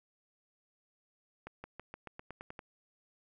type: accelerating click train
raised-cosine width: 0.5 ms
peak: -29 dBFS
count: 10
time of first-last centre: 1.47-2.592 s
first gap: 170 ms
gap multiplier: 0.92
effects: none